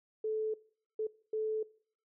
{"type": "tone bursts at uneven times", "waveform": "sine", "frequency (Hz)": 435.2, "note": "A4", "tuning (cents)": -19, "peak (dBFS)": -31, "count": 3, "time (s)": [[0.24, 0.54], [0.99, 1.07], [1.33, 1.63]], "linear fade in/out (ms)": 5, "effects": ["noise-tail reverb RT60 0.5 s tail -21 dB re dry"]}